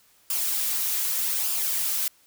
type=noise with flanger; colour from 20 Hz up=blue; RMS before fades=-26 dBFS; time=0.3-2.08 s; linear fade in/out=2 ms; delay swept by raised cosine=0.49 to 3.69 ms; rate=0.83 Hz; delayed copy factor=-0.5; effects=white hiss -60 dBFS RMS until 2.26 s